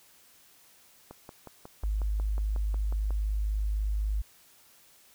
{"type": "click train", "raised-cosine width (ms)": 1, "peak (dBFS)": -29, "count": 12, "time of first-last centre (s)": [1.11, 3.106], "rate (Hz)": 5.51}
{"type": "tone", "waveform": "sine", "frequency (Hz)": 51.9, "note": "G#1", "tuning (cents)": 0, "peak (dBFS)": -26, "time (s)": [1.83, 4.22], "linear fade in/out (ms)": 10}
{"effects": ["white hiss -59 dBFS RMS until 5.14 s"]}